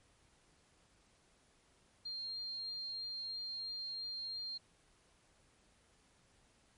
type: tone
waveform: sine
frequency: 4201 Hz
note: C8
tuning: 6 cents sharp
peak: -40 dBFS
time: 2.05-4.58 s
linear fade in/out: 10 ms
effects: pink hiss -70 dBFS RMS until 6.77 s + MP3 48 kbps